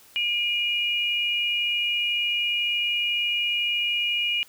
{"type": "tone pair together", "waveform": "sine", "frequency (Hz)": [2410, 2876], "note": ["D7", "F#7"], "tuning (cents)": [44, -50], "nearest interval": "minor third", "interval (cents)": 306, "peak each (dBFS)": [-26, -24], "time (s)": [0.16, 4.43], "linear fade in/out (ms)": 0, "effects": ["white hiss -53 dBFS RMS until 4.48 s"]}